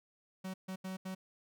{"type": "tone bursts at uneven times", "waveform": "45% pulse", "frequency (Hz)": 188, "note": "F#3", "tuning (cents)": 28, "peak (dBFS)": -39, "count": 4, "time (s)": [[0.44, 0.54], [0.68, 0.76], [0.84, 0.97], [1.05, 1.15]], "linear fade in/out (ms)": 10, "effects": []}